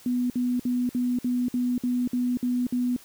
sine tone bursts, 246.9 Hz, B3, in tune, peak -22 dBFS, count 10, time 0.06-2.964 s, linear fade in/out 2 ms, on 240 ms, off 56 ms, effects white hiss -51 dBFS RMS until 3.04 s

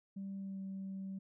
sine tone with pitch glide, 195.4 to 192.71 Hz, G3 to G3, -5 to -29 cents, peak -39 dBFS, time 0.16-1.19 s, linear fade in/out 10 ms, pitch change -24 cents, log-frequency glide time 0.37-0.61 s, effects tanh soft clip ceiling -37 dBFS

